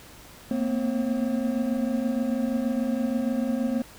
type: tone cluster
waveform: triangle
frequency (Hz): 228.8 / 237.1 / 255.2 / 539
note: A#3 / A#3 / C4 / C#5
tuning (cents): -32 / +30 / -43 / -49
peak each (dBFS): -25 / -33 / -25 / -31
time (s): 0.51-3.82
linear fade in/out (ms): 2
effects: pink hiss -48 dBFS RMS until 3.98 s